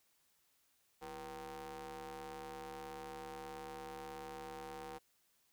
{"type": "ring-modulated tone", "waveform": "sawtooth", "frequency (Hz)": 147.2, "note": "D3", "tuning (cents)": 4, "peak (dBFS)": -39, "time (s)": [1.01, 4.99], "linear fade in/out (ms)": 20, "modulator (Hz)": 628, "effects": ["white hiss -75 dBFS RMS until 5.52 s"]}